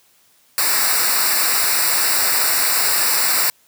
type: noise with comb filter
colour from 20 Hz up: white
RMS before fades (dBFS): -17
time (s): 0.58-3.5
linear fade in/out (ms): 0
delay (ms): 0.31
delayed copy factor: -1
effects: white hiss -56 dBFS RMS until 3.67 s + high-pass 80 Hz 12 dB/octave